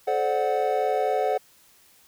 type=chord; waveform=triangle; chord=D dominant seventh; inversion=second; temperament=equal with one note detuned; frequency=431.2 / 523.3 / 587.3 / 740 Hz; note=A4 / C5 / D5 / F#5; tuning=-35 / 0 / 0 / 0 cents; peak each=-25 / -26 / -27 / -23 dBFS; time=0.07-1.38 s; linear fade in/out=10 ms; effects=white hiss -57 dBFS RMS until 2.07 s